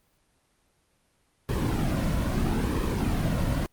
brown noise with flanger, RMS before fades -26 dBFS, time 1.49-3.66 s, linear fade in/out 0 ms, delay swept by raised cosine 1.4 to 2.5 ms, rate 0.77 Hz, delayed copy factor -0.6, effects pink hiss -68 dBFS RMS until 3.72 s + Opus 24 kbps

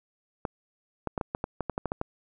clicks, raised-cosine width 1 ms, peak -15 dBFS, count 12, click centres 0.452 / 1.073 / 1.178 / 1.212 / 1.349 / 1.441 / 1.607 / 1.697 / 1.779 / 1.857 / 1.919 / 2.014 s, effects none

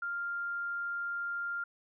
sine tone, 1396.9 Hz, F6, in tune, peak -33 dBFS, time 0.02-1.64 s, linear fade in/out 5 ms, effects none

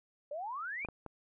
sine exponential sweep, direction up, 559 to 2489 Hz, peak -37 dBFS, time 0.31-0.86 s, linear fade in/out 5 ms
clicks, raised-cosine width 1 ms, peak -29 dBFS, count 3, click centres 0.849 / 0.887 / 1.063 s
effects none

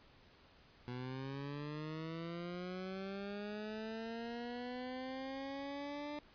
20% pulse linear sweep, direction up, 122.4 to 296.8 Hz, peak -37 dBFS, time 0.88-6.19 s, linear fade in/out 0 ms, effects pink hiss -64 dBFS RMS until 6.34 s + resampled to 11025 Hz

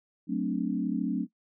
sine chord, D dominant seventh, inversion first, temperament equal, 185 / 220 / 261.6 / 293.7 Hz, F#3 / A3 / C4 / D4, 0 / 0 / 0 / 0 cents, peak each -32 dBFS, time 0.27-1.27 s, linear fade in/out 50 ms, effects noise-tail reverb RT60 0.1 s tail -19 dB re dry

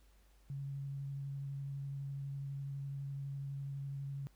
sine tone with vibrato, 138.8 Hz, C#3, 3 cents sharp, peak -39 dBFS, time 0.5-4.27 s, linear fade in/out 0 ms, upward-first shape sine, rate 12 Hz, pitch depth 12 cents each way, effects added 50 Hz sine -63 dBFS peak until 4.35 s + pink hiss -72 dBFS RMS until 4.35 s

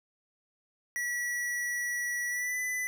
square tone with pitch glide, 1939 to 2000 Hz, B6 to B6, -32 to +21 cents, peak -31 dBFS, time 0.96-2.87 s, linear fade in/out 0 ms, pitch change +53 cents, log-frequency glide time 2.28-2.59 s, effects none

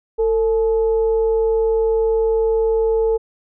sine tone with frequency modulation, 450 Hz, A4, 39 cents sharp, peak -14 dBFS, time 0.18-3.18 s, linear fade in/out 20 ms, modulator 409 Hz, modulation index 0.32, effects none

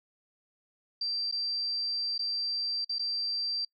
sine tone with dropouts, 4699 Hz, D8, in tune, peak -29 dBFS, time 1.01-3.65 s, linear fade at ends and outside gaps 5 ms, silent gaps 1.314-1.323 / 2.18-2.191 / 2.847-2.893 / 2.985-2.993 s, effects noise-tail reverb RT60 0.1 s tail -25 dB re dry

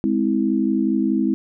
sine chord, Ab augmented, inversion none, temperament just, 207.7 / 259.6 / 324.5 Hz, Ab3 / C4 / E4, 0 / -13 / -27 cents, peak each -21 dBFS, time 0.04-1.34 s, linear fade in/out 0 ms, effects none

